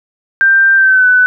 sine tone with pitch glide, 1575 to 1498.7 Hz, G6 to F#6, +8 to +22 cents, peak -5 dBFS, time 0.41-1.26 s, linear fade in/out 0 ms, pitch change -86 cents, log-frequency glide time 0.76-1.07 s, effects none

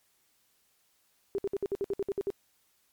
sine tone bursts, 396.9 Hz, G4, 22 cents sharp, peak -27 dBFS, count 11, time 1.35-2.303 s, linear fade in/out 0 ms, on 33 ms, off 59 ms, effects white hiss -70 dBFS RMS until 2.92 s + MP3 96 kbps

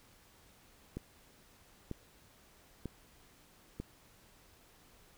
click train, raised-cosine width 3 ms, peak -26 dBFS, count 4, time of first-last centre 0.97-3.8 s, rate 1.06 Hz, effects pink hiss -63 dBFS RMS until 5.17 s

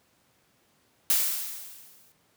blue noise with exponential decay, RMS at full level -21 dBFS, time 1.1-2.12 s, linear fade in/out 1 ms, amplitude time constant 220 ms, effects pink hiss -66 dBFS RMS until 2.36 s + high-pass 100 Hz 12 dB/octave

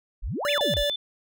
sine exponential two-way sweep, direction up then down, 30 to 3054 to 30 Hz, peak -27 dBFS, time 0.22-0.84 s, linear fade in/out 20 ms, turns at 0.51 s
square tone bursts, 580 Hz, D5, 22 cents flat, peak -25 dBFS, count 3, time 0.45-0.898 s, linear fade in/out 0 ms, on 130 ms, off 29 ms
sine tone, 3520 Hz, A7, in tune, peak -26 dBFS, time 0.48-0.96 s, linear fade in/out 5 ms
effects none

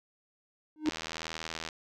triangle tone with exponential growth, 307.6 Hz, D#4, 20 cents flat, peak -19 dBFS, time 0.76-0.89 s, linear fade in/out 1 ms, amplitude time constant 28 ms
click train, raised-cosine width 0.2 ms, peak -19 dBFS, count 68, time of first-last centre 0.86-1.688 s, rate 80.9 Hz
effects none

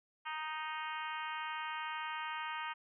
harmonic tone, 311.1 Hz, D#4, in tune, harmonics 3 / 4 / 5 / 6 / 7 / 8 / 9 / 10, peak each -42 / -44 / -46 / -48 / -49 / -50 / -51 / -52 dBFS, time 0.25-2.74 s, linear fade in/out 20 ms, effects none

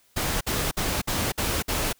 pink noise bursts, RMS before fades -26 dBFS, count 6, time 0.16-1.93 s, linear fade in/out 10 ms, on 250 ms, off 54 ms, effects white hiss -62 dBFS RMS until 1.99 s

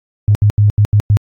sine tone bursts at uneven times, 103.83 Hz, G#2, in tune, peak -6 dBFS, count 6, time 0.28-0.35 / 0.42-0.5 / 0.58-0.7 / 0.78-0.85 / 0.93-1 / 1.1-1.17 s, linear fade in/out 0 ms, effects AAC 48 kbps

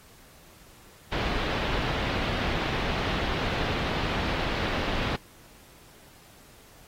pink low-pass noise, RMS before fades -29 dBFS, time 1.12-5.16 s, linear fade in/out 5 ms, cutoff 3900 Hz, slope 24 dB/octave, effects pink hiss -54 dBFS RMS until 6.87 s + AAC 48 kbps

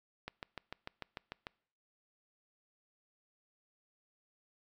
click train, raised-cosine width 0.3 ms, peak -25 dBFS, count 9, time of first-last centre 0.28-1.469 s, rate 6.73 Hz, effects noise-tail reverb RT60 0.6 s tail -25 dB re dry

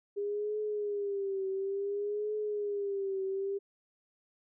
sine tone with vibrato, 403.8 Hz, G#4, 49 cents flat, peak -31 dBFS, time 0.16-3.59 s, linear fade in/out 20 ms, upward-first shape triangle, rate 0.57 Hz, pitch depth 95 cents each way, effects none

